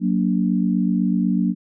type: chord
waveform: sine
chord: Gb augmented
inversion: none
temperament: equal with one note detuned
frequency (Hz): 185 / 233.1 / 289.1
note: Gb3 / Bb3 / D4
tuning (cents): 0 / 0 / -27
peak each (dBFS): -19 / -21 / -24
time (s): 0-1.55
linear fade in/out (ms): 50
effects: none